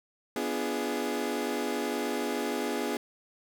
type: chord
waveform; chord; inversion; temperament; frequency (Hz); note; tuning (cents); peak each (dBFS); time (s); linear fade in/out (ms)
30% pulse; B diminished seventh; none; equal with one note detuned; 246.9 / 293.7 / 345 / 415.3; B3 / D4 / F4 / Ab4; 0 / 0 / -21 / 0; -32 / -33 / -34 / -31; 0.36-2.97; 2
effects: none